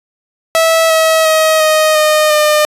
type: tone with pitch steps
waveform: sawtooth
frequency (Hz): 652 / 642.3 / 632.7 / 623.3 / 614 / 604.8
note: E5 / E5 / D#5 / D#5 / D#5 / D#5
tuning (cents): -19 / -45 / +29 / +3 / -23 / -49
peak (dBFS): -4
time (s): 0.55-2.65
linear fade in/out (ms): 0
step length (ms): 350
effects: resampled to 32000 Hz